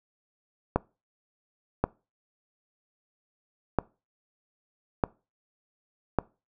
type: clicks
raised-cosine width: 1 ms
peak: -8 dBFS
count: 5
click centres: 0.76 / 1.84 / 3.787 / 5.038 / 6.187 s
effects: noise-tail reverb RT60 0.3 s tail -23 dB re dry